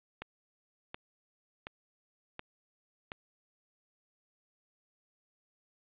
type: click train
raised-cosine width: 0.3 ms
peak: -23 dBFS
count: 5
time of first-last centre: 0.22-3.119 s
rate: 1.38 Hz
effects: resampled to 8000 Hz + 10-bit